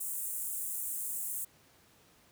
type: high-pass noise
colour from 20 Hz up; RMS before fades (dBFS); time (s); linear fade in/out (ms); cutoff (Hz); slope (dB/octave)
pink; -37; 0-1.45; 10; 7800; 48
effects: pink hiss -63 dBFS RMS until 2.31 s + high-pass 80 Hz 12 dB/octave